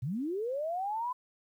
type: linear sweep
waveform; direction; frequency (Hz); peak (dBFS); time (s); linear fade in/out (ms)
sine; up; 110 to 1020; -31; 0.02-1.13; 10
effects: 11-bit